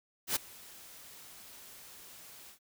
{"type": "noise with ADSR envelope", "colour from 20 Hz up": "white", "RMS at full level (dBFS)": -29, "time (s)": [0.27, 2.59], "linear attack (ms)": 87, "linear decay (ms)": 14, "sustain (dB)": -23, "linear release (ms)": 100, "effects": []}